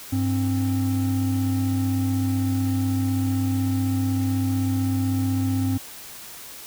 triangle tone pair together, 100 / 264.1 Hz, G2 / C4, +35 / +16 cents, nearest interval octave + perfect fourth, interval 1681 cents, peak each -21 dBFS, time 0.12-5.78 s, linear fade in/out 10 ms, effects white hiss -40 dBFS RMS until 6.66 s

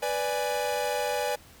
45% pulse chord, G# diminished, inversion first, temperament equal, 493.9 / 587.3 / 830.6 Hz, B4 / D5 / G#5, 0 / 0 / 0 cents, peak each -31 dBFS, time 0.02-1.36 s, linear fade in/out 10 ms, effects pink hiss -53 dBFS RMS until 1.6 s

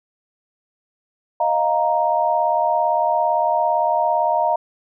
sine chord, Eb suspended second, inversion none, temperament just, 622.3 / 700 / 933.4 Hz, Eb5 / F5 / Bb5, 0 / +4 / +2 cents, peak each -21 / -20 / -19 dBFS, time 1.4-4.56 s, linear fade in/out 5 ms, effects none

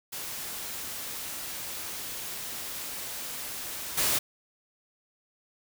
white noise with level steps, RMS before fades -37 / -26 dBFS, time 0.12-4.19 s, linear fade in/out 10 ms, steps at 3.97 s, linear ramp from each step 10 ms, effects none

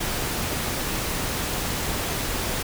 pink noise, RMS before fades -27 dBFS, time 0-2.63 s, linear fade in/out 10 ms, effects none

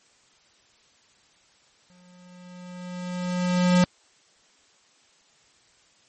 square tone with exponential growth, 179.6 Hz, F3, 49 cents sharp, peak -15 dBFS, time 1.9-3.84 s, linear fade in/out 0 ms, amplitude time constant 420 ms, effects white hiss -60 dBFS RMS until 6.08 s + MP3 32 kbps

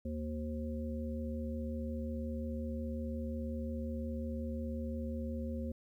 harmonic tone with a mistuned harmonic, 75.6 Hz, D#2, 49 cents flat, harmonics 1 / 3 / 5 / 7, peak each -39 / -39 / -51 / -45 dBFS, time 0.05-5.72 s, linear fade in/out 5 ms, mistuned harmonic 3, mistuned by +42 cents, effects 12-bit

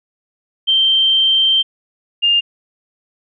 sine tone pair in turn, 3136 / 2812 Hz, G7 / F7, 0 / +11 cents, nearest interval major second, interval 189 cents, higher first, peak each -10 dBFS, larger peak neither, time 0.67-1.63 / 2.22-2.41 s, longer first, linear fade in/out 20 ms, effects none

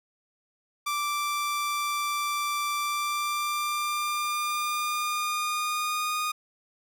sawtooth tone with pitch glide, 1173 to 1230.6 Hz, D6 to D#6, -2 to -19 cents, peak -23 dBFS, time 0.86-6.32 s, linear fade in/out 10 ms, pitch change +83 cents, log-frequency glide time 2.78-6.17 s, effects none

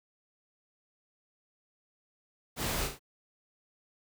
pink noise with echo, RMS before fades -34 dBFS, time 2.56-2.89 s, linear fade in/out 50 ms, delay 35 ms, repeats 3, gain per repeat -5 dB, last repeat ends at 2.995 s, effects none

